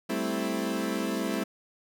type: chord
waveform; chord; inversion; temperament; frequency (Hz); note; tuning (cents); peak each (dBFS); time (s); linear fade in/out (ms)
30% pulse; A minor seventh; third; equal; 196 / 220 / 261.6 / 329.6; G3 / A3 / C4 / E4; 0 / 0 / 0 / 0; -31; 0.09-1.44; 10
effects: none